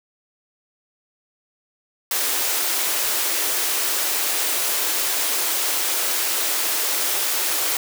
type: high-pass noise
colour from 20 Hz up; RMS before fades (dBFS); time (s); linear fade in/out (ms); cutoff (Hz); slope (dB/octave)
white; -22; 2.11-7.77; 2; 290; 48
effects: none